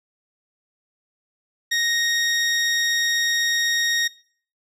20% pulse tone, 1868 Hz, A#6, 3 cents sharp, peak -14 dBFS, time 1.71-4.08 s, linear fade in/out 10 ms, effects noise-tail reverb RT60 0.5 s tail -21 dB re dry + low-pass 11000 Hz 12 dB/octave

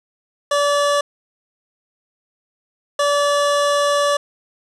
25% pulse tone pair in turn, 576 / 576 Hz, D5 / D5, -34 / -34 cents, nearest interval unison, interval 0 cents, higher neither, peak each -11 dBFS, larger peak neither, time 0.51-1.01 / 2.99-4.17 s, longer second, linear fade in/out 5 ms, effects resampled to 22050 Hz + 7-bit

